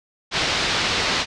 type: low-pass noise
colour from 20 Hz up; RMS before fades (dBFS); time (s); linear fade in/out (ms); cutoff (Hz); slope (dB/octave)
white; -22; 0.31-1.26; 50; 4800; 24
effects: resampled to 22050 Hz